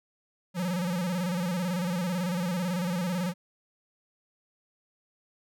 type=tone with vibrato; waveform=square; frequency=178.5 Hz; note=F3; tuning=38 cents sharp; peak=-28 dBFS; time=0.54-3.34 s; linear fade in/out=50 ms; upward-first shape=square; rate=18 Hz; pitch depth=80 cents each way; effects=none